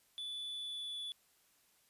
triangle tone with pitch glide, 3469 to 3447 Hz, A7 to A7, -25 to -36 cents, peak -39 dBFS, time 0.18-1.12 s, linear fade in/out 0 ms, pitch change -11 cents, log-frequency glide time 0.54-1 s, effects white hiss -71 dBFS RMS until 1.89 s + resampled to 32000 Hz

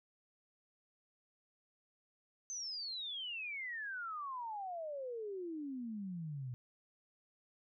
sine exponential sweep, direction down, 6272 to 120 Hz, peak -40 dBFS, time 2.5-6.54 s, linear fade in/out 0 ms, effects none

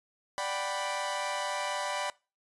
sawtooth chord, G major seventh, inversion second, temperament equal, 587.3 / 740 / 784 / 987.8 Hz, D5 / F#5 / G5 / B5, 0 / 0 / 0 / 0 cents, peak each -32 / -37 / -35 / -31 dBFS, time 0.38-2.1 s, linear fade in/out 0 ms, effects noise-tail reverb RT60 0.3 s tail -22 dB re dry + resampled to 24000 Hz

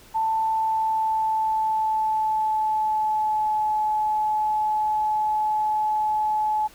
sine tone with pitch glide, 886 to 856.3 Hz, A5 to A5, +12 to -47 cents, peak -20 dBFS, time 0.14-6.68 s, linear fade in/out 20 ms, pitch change -59 cents, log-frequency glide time 0.33-3.64 s, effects pink hiss -50 dBFS RMS until 6.74 s

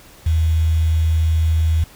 sine tone with quantisation, 80.5 Hz, E2, 41 cents flat, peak -13 dBFS, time 0.26-1.84 s, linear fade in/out 5 ms, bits 6, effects pink hiss -45 dBFS RMS until 1.95 s

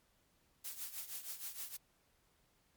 blue noise with tremolo, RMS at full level -42 dBFS, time 0.64-1.77 s, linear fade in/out 10 ms, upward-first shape triangle, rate 6.4 Hz, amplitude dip 80%, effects pink hiss -74 dBFS RMS until 2.76 s + MP3 96 kbps

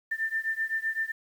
sine beating tone pair, 1784 / 1791.8 Hz, A6 / A6, +23 / +31 cents, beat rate 7.8 Hz, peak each -30 / -31 dBFS, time 0.11-1.12 s, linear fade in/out 10 ms, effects 9-bit

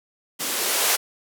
violet noise with band-pass filter sweep, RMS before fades -23 dBFS, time 0.39-0.97 s, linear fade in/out 20 ms, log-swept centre 220 to 610 Hz, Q 1.5, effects none

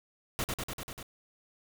pink noise with echo, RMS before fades -32 dBFS, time 0.39-0.44 s, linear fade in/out 0 ms, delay 98 ms, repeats 6, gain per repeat -2 dB, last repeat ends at 1.028 s, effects none

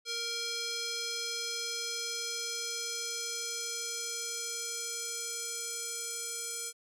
square tone with band-pass filter sweep, 466.2 Hz, A#4, in tune, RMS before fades -37 dBFS, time 0.05-6.73 s, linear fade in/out 50 ms, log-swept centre 4700 to 8000 Hz, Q 1.9, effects none

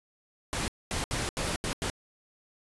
pink noise bursts at uneven times, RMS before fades -31 dBFS, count 6, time 0.53-0.68 / 0.91-1.04 / 1.11-1.29 / 1.37-1.56 / 1.64-1.73 / 1.82-1.9 s, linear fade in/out 0 ms, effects resampled to 24000 Hz

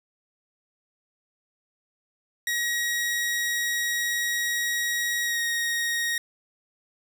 sawtooth tone with pitch glide, 1899 to 1873.9 Hz, A#6 to A#6, +32 to +9 cents, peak -21 dBFS, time 2.47-6.18 s, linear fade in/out 2 ms, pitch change -23 cents, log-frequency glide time 5.24-5.4 s, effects none

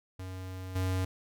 square tone with level steps, 93.1 Hz, F#2, 11 cents sharp, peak -39 / -29 dBFS, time 0.19-1.05 s, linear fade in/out 5 ms, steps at 0.75 s, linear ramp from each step 10 ms, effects none

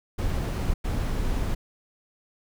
brown noise bursts at uneven times, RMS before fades -26 dBFS, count 2, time 0.18-0.74 / 0.84-1.55 s, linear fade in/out 10 ms, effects none

